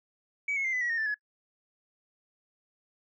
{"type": "tone with pitch steps", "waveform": "sine", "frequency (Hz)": [2275, 2181, 2091, 2005, 1921.9, 1842.5, 1766.5, 1693.5], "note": ["C#7", "C#7", "C7", "B6", "B6", "A#6", "A6", "G#6"], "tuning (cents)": [44, -29, -2, 26, -48, -21, 6, 33], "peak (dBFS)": -26, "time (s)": [0.48, 1.144], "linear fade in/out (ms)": 5, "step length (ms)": 83, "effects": ["noise-tail reverb RT60 0.1 s tail -25 dB re dry", "tanh soft clip ceiling -24 dBFS"]}